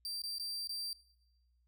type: tone with dropouts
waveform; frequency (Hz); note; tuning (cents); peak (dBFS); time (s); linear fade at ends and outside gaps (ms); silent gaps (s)
40% pulse; 4699; D8; 0; -37; 0.05-0.93; 1; 0.219-0.237 / 0.383-0.397 / 0.673-0.693
effects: noise-tail reverb RT60 1.0 s tail -21 dB re dry + added 60 Hz sine -70 dBFS peak until 1.67 s